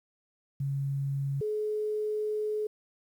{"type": "tone pair in turn", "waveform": "sine", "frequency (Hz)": [138.59, 425.7], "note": ["C#3", "G#4"], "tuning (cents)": [0, 43], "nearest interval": "octave + perfect fifth", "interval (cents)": 1943, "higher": "second", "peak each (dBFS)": -28, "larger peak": "neither", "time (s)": [[0.6, 1.41], [1.41, 2.67]], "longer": "second", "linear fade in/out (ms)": 5, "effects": ["10-bit"]}